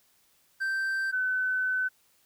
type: tone pair in turn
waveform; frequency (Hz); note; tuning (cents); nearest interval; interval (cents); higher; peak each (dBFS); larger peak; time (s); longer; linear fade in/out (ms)
triangle / sine; 1562 / 1513.2; G6 / F#6; -7 / +38; minor second; 55; first; -25; neither; 0.6-1.12 / 1.12-1.89; second; 20
effects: white hiss -66 dBFS RMS until 2.25 s